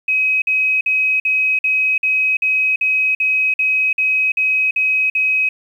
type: tone bursts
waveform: sine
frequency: 2537 Hz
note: D#7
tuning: 33 cents sharp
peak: -13 dBFS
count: 14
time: 0.08-5.49 s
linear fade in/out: 5 ms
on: 340 ms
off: 50 ms
effects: 8-bit